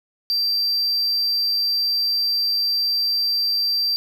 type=tone; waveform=triangle; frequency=4699 Hz; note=D8; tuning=in tune; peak=-17 dBFS; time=0.3-3.96 s; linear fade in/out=0 ms; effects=9-bit